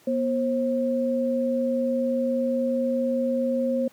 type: tone pair together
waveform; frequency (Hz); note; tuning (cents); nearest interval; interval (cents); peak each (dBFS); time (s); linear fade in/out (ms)
sine; 242.1 / 533; B3 / C5; -34 / +32; octave + major second; 1366; -24; 0.07-3.88; 5
effects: pink hiss -56 dBFS RMS until 3.92 s + high-pass 150 Hz 12 dB/octave